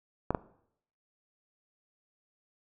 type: clicks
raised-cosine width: 1 ms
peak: -13 dBFS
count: 2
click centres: 0.306 / 0.348 s
effects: noise-tail reverb RT60 0.7 s tail -19 dB re dry